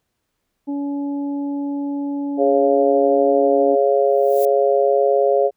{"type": "harmonic tone", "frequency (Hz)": 283.4, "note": "C#4", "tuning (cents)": 38, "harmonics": [1, 2, 3], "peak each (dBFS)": [-21, -36, -37], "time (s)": [0.67, 3.76], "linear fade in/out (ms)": 20}
{"type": "chord", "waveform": "sine", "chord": "Db major", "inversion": "second", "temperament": "just", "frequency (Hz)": [415.8, 554.4, 693], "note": ["Ab4", "Db5", "F5"], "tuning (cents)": [2, 0, -14], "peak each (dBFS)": [-17, -16, -20], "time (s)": [2.37, 5.51], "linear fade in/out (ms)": 50}
{"type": "noise with exponential growth", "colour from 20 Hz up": "violet", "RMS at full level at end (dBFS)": -29, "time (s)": [4.06, 4.45], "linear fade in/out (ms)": 0, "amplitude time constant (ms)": 83}
{"effects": ["pink hiss -74 dBFS RMS until 5.56 s"]}